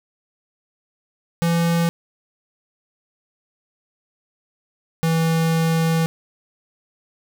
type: tone pair in turn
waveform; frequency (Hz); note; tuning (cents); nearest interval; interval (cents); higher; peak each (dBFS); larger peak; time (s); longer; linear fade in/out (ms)
square; 168.6 / 163.42; E3 / E3; +39 / -15; minor second; 54; first; -17; neither; 1.42-1.89 / 5.03-6.06; second; 0
effects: none